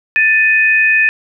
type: tone pair together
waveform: sine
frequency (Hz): 1767.8 / 2500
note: A6 / D#7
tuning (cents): +8 / +8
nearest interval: tritone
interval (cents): 600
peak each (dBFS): -11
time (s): 0.16-1.09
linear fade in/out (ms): 0
effects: none